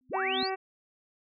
sine tone with exponential growth, 256 Hz, C4, 38 cents flat, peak -31 dBFS, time 0.01-0.43 s, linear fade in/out 0 ms, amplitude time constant 90 ms
sine linear sweep, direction up, 41.13 to 4978 Hz, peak -30 dBFS, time 0.09-0.5 s, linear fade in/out 50 ms
harmonic tone, 381.4 Hz, G4, 47 cents flat, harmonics 1 / 2 / 3 / 4 / 5 / 6 / 7, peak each -33 / -33 / -40 / -43 / -41 / -44 / -47 dBFS, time 0.13-0.56 s, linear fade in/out 20 ms
effects none

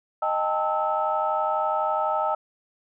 sine tone cluster, 621 / 797 / 889 / 1302 Hz, D#5 / G5 / A5 / E6, -3 / +28 / +18 / -22 cents, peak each -27 dBFS, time 0.22-2.35 s, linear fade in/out 5 ms, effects tanh soft clip ceiling -11 dBFS

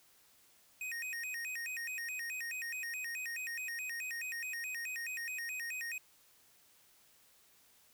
square tone with vibrato, 2161 Hz, C#7, 45 cents flat, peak -39 dBFS, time 0.81-5.98 s, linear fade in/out 2 ms, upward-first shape square, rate 4.7 Hz, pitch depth 260 cents each way, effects white hiss -66 dBFS RMS until 7.93 s

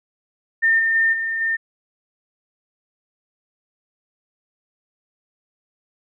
sine tone with level steps, 1811 Hz, A6, 49 cents sharp, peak -13 / -16 / -14 / -21 / -18 dBFS, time 0.62-1.57 s, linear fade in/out 20 ms, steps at 0.78 / 0.94 / 1.12 / 1.4 s, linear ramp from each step 20 ms, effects none

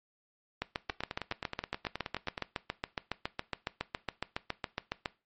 two click trains, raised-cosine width 0.3 ms, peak -16 / -19 dBFS, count 33 / 15, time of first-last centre 0.62-5.058 / 0.9-2.378 s, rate 7.21 / 9.47 Hz, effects noise-tail reverb RT60 0.3 s tail -19 dB re dry + MP3 32 kbps

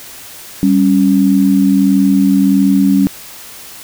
sine tone pair together, 195.68 / 277.2 Hz, G3 / C#4, -3 / 0 cents, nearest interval tritone, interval 603 cents, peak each -10 dBFS, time 0.63-3.07 s, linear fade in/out 0 ms, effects white hiss -33 dBFS RMS until 3.83 s

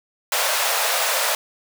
pink high-pass noise, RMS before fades -21 dBFS, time 0.32-1.35 s, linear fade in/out 2 ms, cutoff 530 Hz, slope 48 dB/octave, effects none

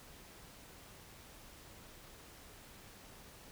silence, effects pink hiss -56 dBFS RMS until 3.51 s

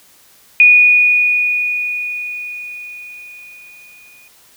sine tone with exponential decay, 2462 Hz, D#7, 19 cents flat, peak -3 dBFS, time 0.6-4.28 s, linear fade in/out 1 ms, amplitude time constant 800 ms, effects white hiss -48 dBFS RMS until 4.56 s

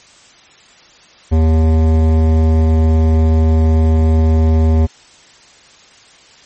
sine tone with hard clipping, 79.7 Hz, D#2, 42 cents sharp, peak -10 dBFS, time 1.31-4.87 s, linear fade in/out 20 ms, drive 15 dB, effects white hiss -44 dBFS RMS until 6.45 s + MP3 32 kbps

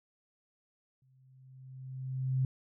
sine tone with exponential growth, 130.81 Hz, C3, in tune, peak -25 dBFS, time 1.02-2.45 s, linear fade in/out 2 ms, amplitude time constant 310 ms, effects none

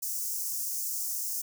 white high-pass noise, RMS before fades -33 dBFS, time 0.02-1.42 s, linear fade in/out 10 ms, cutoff 5400 Hz, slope 48 dB/octave, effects none

